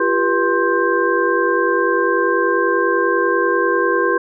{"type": "tone cluster", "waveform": "sine", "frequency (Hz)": [344.6, 394.8, 484.8, 1054, 1576], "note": ["F4", "G4", "B4", "C6", "G6"], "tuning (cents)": [-23, 12, -32, 12, 9], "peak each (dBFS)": -20, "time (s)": [0, 4.18], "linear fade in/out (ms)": 5, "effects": []}